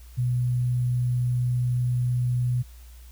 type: tone with sample-and-hold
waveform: sine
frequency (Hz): 123.47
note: B2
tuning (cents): 0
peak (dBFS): -21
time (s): 0.17-2.63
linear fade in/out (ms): 20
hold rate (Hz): 11025
effects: added 60 Hz sine -43 dBFS peak until 3.11 s + white hiss -56 dBFS RMS until 3.11 s